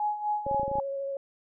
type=tone with tremolo; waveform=sine; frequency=839 Hz; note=G#5; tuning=17 cents sharp; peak=-24 dBFS; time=0-0.8 s; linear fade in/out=2 ms; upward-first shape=sine; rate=4 Hz; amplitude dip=70%
type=tone with vibrato; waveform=sine; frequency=551 Hz; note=C#5; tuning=11 cents flat; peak=-30 dBFS; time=0.46-1.17 s; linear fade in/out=2 ms; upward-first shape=square; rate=13 Hz; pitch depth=10 cents each way
type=clicks; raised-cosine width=3 ms; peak=-26 dBFS; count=9; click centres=0.466 / 0.513 / 0.546 / 0.597 / 0.632 / 0.68 / 0.715 / 0.755 / 0.785 s
effects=none